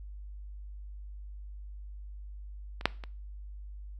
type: clicks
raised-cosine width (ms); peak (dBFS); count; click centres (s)
0.3; -25 / -6 / -26; 3; 2.811 / 2.856 / 3.038
effects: noise-tail reverb RT60 0.4 s tail -21 dB re dry + added 50 Hz sine -41 dBFS peak until 3.99 s